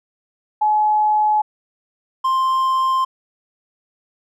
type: tone pair in turn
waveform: sine / triangle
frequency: 850 / 1049.4 Hz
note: G#5 / C6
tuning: +40 / +5 cents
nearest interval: major third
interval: 365 cents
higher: second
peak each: -13 dBFS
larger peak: neither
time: 0.61-1.42 / 2.24-3.05 s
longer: neither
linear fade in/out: 10 ms
effects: none